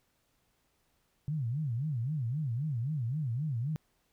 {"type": "tone with vibrato", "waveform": "sine", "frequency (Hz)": 133.9, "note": "C3", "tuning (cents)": 40, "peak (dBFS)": -30, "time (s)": [1.28, 3.76], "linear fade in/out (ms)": 0, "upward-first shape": "sine", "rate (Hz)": 3.8, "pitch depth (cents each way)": 290, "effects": ["pink hiss -74 dBFS RMS until 4.12 s"]}